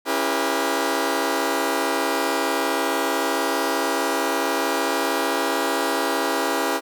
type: chord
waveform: 15% pulse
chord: C# diminished seventh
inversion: none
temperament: just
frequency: 277.2 / 332.6 / 399.1 / 479 Hz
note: C#4 / E4 / G4 / Bb4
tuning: 0 / +16 / +31 / +47 cents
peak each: -20 dBFS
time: 0.05-6.81 s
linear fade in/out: 50 ms
effects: none